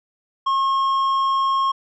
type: tone with tanh clipping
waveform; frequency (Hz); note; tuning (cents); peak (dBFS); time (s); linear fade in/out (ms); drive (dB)
sine; 1080; C#6; -45; -18; 0.46-1.72; 10; 7
effects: none